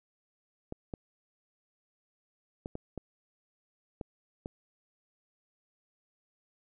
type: clicks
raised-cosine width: 2 ms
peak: -24 dBFS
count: 7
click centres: 0.724 / 0.938 / 2.659 / 2.754 / 2.977 / 4.012 / 4.459 s
effects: none